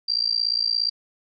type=tone with amplitude modulation; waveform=sine; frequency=4715 Hz; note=D8; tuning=6 cents sharp; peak=-16 dBFS; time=0.08-0.9 s; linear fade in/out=10 ms; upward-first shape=sine; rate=57.2 Hz; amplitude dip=100%; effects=none